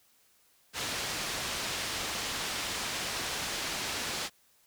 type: low-pass noise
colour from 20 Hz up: white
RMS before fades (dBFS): -35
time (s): 0.73-4.3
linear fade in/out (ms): 50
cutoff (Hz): 5500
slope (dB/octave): 12
effects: white hiss -66 dBFS RMS until 4.66 s